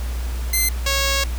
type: tone pair in turn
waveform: 5% pulse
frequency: 2069 / 549.2 Hz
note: C7 / C#5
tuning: -20 / -16 cents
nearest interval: octave + major seventh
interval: 2296 cents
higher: first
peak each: -7 dBFS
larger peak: neither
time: 0.53-0.69 / 0.86-1.24 s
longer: second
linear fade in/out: 5 ms
effects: added 60 Hz sine -22 dBFS peak until 1.38 s + pink hiss -37 dBFS RMS until 1.38 s